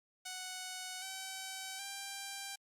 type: tone with pitch steps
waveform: 5% pulse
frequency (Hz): 740 / 764.8 / 790.4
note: F#5 / G5 / G5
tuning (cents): 0 / -43 / +14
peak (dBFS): -30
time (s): 0.25-2.56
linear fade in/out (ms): 10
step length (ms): 770
effects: Opus 48 kbps